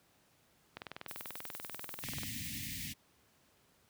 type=click train; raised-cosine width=0.3 ms; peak=-26 dBFS; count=31; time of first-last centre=0.77-2.233 s; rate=20.5 Hz
type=noise with tremolo; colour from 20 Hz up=violet; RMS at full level=-46 dBFS; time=1.08-2.88 s; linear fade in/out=5 ms; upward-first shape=square; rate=11 Hz; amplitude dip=40%
type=band-stop noise; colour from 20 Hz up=pink; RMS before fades=-42 dBFS; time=2.02-2.94 s; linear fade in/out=20 ms; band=290 to 1800 Hz; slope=96 dB/octave
effects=pink hiss -69 dBFS RMS until 3.89 s + high-pass 80 Hz 12 dB/octave